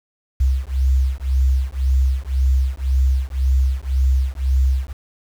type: beating tone pair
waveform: sine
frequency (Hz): 64.9 / 66.8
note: C2 / C2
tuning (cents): -13 / +36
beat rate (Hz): 1.9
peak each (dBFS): -17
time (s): 0.4-4.93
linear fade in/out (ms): 10
effects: tanh soft clip ceiling -7 dBFS + 7-bit